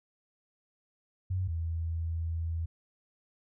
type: tone pair in turn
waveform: sine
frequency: 92.5 / 82.41 Hz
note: F#2 / E2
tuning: 0 / 0 cents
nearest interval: major second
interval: 200 cents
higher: first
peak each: -28 / -30 dBFS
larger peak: first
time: 1.3-1.48 / 1.48-2.66 s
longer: second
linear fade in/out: 10 ms
effects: none